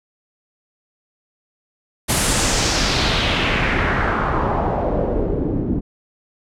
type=noise with low-pass filter sweep; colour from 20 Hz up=pink; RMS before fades=-19 dBFS; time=2.08-5.81 s; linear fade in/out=20 ms; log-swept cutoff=11000 to 260 Hz; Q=2.1; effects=none